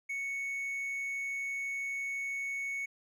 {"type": "tone", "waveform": "triangle", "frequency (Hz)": 2217, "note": "C#7", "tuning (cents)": 0, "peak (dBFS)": -32, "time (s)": [0.09, 2.86], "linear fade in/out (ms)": 10, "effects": []}